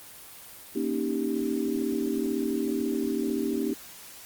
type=chord; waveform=sine; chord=Eb dominant seventh; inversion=second; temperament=equal with one note detuned; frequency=235.1 / 277.2 / 311.1 / 392 Hz; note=Bb3 / Db4 / Eb4 / G4; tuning=+15 / 0 / 0 / 0 cents; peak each=-31 dBFS; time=0.75-3.74 s; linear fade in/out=10 ms; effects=white hiss -46 dBFS RMS until 4.25 s + Opus 24 kbps